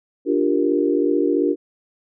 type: chord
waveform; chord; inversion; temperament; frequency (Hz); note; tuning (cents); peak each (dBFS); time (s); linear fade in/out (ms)
sine; G minor seventh; second; equal; 293.7 / 349.2 / 392 / 466.2; D4 / F4 / G4 / Bb4; 0 / 0 / 0 / 0; -20 / -21 / -22 / -23; 0.25-1.56; 50
effects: none